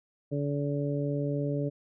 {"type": "harmonic tone", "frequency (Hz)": 143.5, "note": "D3", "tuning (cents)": -40, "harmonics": [1, 2, 3, 4], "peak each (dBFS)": [-30, -33, -35, -36], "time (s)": [0.31, 1.7], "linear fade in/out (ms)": 20, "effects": []}